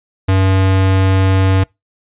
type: tone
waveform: square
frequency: 95.3 Hz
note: G2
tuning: 48 cents flat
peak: -10 dBFS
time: 0.28-1.64 s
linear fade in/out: 10 ms
effects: noise-tail reverb RT60 0.2 s tail -25 dB re dry + resampled to 8000 Hz